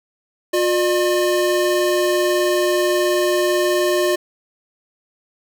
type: tone pair together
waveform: square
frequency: 357.5 / 602 Hz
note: F4 / D5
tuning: +41 / +43 cents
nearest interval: major sixth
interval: 902 cents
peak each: -18 / -20 dBFS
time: 0.53-4.16 s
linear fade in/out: 10 ms
effects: none